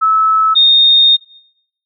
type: tone pair in turn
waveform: sine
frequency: 1302 / 3683 Hz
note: E6 / A#7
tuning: -22 / -22 cents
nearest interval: octave + tritone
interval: 1800 cents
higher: second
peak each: -8 / -5 dBFS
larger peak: second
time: 0.01-0.55 / 0.55-1.17 s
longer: second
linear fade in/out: 20 ms
effects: noise-tail reverb RT60 0.8 s tail -25 dB re dry